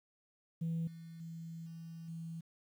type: tone with level steps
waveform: sine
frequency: 164.81 Hz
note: E3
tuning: in tune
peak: -32 / -47 / -43 / -45 / -41 dBFS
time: 0.61-2.41 s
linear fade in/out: 10 ms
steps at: 0.87 / 1.2 / 1.66 / 2.08 s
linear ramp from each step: 5 ms
effects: tanh soft clip ceiling -31 dBFS + 11-bit